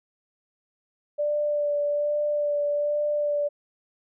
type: tone with vibrato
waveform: sine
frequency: 587.3 Hz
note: D5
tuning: in tune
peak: -22 dBFS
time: 1.18-3.49 s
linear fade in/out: 20 ms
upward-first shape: sine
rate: 1.2 Hz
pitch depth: 16 cents each way
effects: none

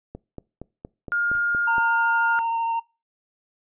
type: click train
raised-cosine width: 2 ms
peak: -22 dBFS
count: 8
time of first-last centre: 0.15-1.782 s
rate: 4.29 Hz
type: tone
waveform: sine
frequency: 1415 Hz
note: F6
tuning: 22 cents sharp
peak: -20 dBFS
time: 1.12-2.39 s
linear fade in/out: 0 ms
type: noise with exponential decay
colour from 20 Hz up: brown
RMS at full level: -37 dBFS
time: 1.35-1.47 s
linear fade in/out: 0 ms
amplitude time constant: 26 ms
type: tone with vibrato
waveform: triangle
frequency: 918 Hz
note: A#5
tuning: 27 cents flat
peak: -20 dBFS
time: 1.67-2.8 s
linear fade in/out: 10 ms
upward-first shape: sine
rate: 13 Hz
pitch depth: 10 cents each way
effects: noise-tail reverb RT60 0.3 s tail -24 dB re dry + resampled to 8000 Hz

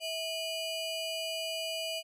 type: ring-modulated tone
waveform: 30% pulse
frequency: 1800 Hz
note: A6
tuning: 39 cents sharp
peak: -28 dBFS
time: 0-2.03 s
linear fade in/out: 50 ms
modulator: 1150 Hz
effects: low-pass 12000 Hz 12 dB/octave

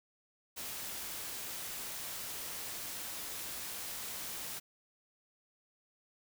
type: noise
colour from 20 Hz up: white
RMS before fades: -42 dBFS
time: 0.56-4.6 s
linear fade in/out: 20 ms
effects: none

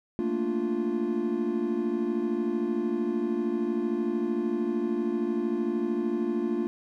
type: chord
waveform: triangle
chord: Bb major seventh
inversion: third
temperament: equal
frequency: 220 / 233.1 / 293.7 / 349.2 Hz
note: A3 / Bb3 / D4 / F4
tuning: 0 / 0 / 0 / 0 cents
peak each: -31 / -29 / -31 / -27 dBFS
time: 0.19-6.67 s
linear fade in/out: 0 ms
effects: none

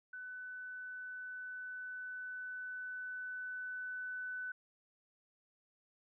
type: tone with level ramp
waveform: sine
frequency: 1500 Hz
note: F#6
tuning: 23 cents sharp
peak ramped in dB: -44 to -39 dBFS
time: 0.13-4.52 s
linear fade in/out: 5 ms
effects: none

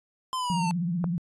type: exponential sweep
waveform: square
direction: down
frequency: 1044 to 880 Hz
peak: -28 dBFS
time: 0.33-0.71 s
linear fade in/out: 0 ms
type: tone with vibrato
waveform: sine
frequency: 173.3 Hz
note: F3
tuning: 13 cents flat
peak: -25 dBFS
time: 0.5-1.18 s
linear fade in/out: 0 ms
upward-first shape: triangle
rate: 16 Hz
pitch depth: 130 cents each way
type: click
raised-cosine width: 1 ms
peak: -18 dBFS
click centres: 1.042 s
effects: resampled to 24000 Hz

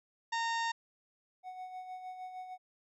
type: harmonic tone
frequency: 920 Hz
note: A#5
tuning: 23 cents flat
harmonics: 1 / 2 / 3 / 4 / 5 / 6 / 7 / 8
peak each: -33 / -37 / -46 / -44 / -48 / -48 / -52 / -52 dBFS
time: 0.32-0.72 s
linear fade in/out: 10 ms
type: tone with tremolo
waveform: triangle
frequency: 740 Hz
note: F#5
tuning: in tune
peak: -38 dBFS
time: 1.43-2.58 s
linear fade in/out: 50 ms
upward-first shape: sine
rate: 6.5 Hz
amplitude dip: 50%
effects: none

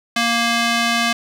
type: tone with band-pass filter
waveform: square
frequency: 233.5 Hz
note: A#3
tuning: 3 cents sharp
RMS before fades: -18 dBFS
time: 0.16-1.13 s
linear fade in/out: 5 ms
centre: 2900 Hz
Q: 0.7
effects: none

